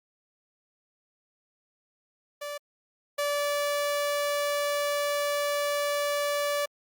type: tone pair in turn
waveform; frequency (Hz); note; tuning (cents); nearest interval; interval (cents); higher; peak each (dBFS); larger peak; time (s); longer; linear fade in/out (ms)
sawtooth; 582 / 579.2; D5 / D5; -16 / -24; unison; 8; first; -30 / -22; second; 2.41-2.58 / 3.18-6.66; second; 10
effects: Opus 48 kbps